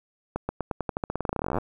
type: accelerating click train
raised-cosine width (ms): 1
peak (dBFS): -13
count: 28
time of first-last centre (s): 0.36-1.584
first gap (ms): 130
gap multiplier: 0.9
effects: 9-bit